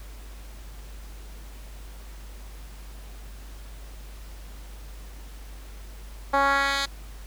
10% pulse tone with band-pass filter sweep, 277.2 Hz, C#4, in tune, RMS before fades -23 dBFS, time 6.33-6.86 s, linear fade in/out 10 ms, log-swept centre 830 to 4100 Hz, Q 1.2, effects added 50 Hz sine -39 dBFS peak until 7.26 s + pink hiss -50 dBFS RMS until 7.26 s

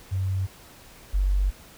sine tone pair in turn, 95 / 47.72 Hz, F#2 / G1, +46 / -46 cents, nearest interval octave, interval 1192 cents, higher first, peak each -23 / -19 dBFS, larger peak second, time 0.11-0.47 / 1.13-1.51 s, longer second, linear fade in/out 20 ms, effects pink hiss -49 dBFS RMS until 1.77 s

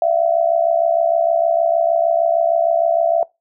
sine tone with amplitude modulation, 670 Hz, E5, 28 cents sharp, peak -9 dBFS, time 0.02-3.23 s, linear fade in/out 2 ms, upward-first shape sine, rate 66.5 Hz, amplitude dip 85%, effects noise-tail reverb RT60 0.2 s tail -22 dB re dry

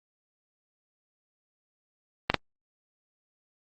clicks, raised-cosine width 0.3 ms, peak -4 dBFS, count 2, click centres 2.3 / 2.343 s, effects Opus 24 kbps

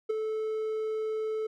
triangle tone with ADSR envelope, 436.3 Hz, A4, 15 cents flat, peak -21 dBFS, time 0.09-1.47 s, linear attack 13 ms, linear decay 10 ms, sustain -6 dB, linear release 8 ms, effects none

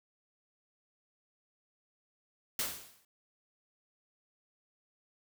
white noise with exponential decay, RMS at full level -31 dBFS, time 2.59-3.05 s, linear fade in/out 2 ms, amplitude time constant 98 ms, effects none

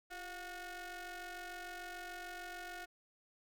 sawtooth ring-modulated tone, 367.8 Hz, F#4, 10 cents flat, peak -38 dBFS, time 0.1-2.86 s, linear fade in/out 20 ms, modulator 1080 Hz, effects none

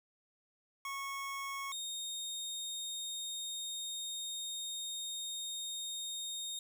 25% pulse tone pair in turn, 1100 / 3700 Hz, C#6 / A#7, -14 / -14 cents, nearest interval octave + major sixth, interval 2100 cents, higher second, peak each -35 / -35 dBFS, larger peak neither, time 0.85-1.72 / 1.72-6.59 s, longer second, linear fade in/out 2 ms, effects none

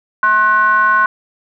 triangle ring-modulated tone, 210 Hz, G#3, 19 cents sharp, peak -4 dBFS, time 0.23-1.06 s, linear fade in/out 2 ms, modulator 1280 Hz, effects none

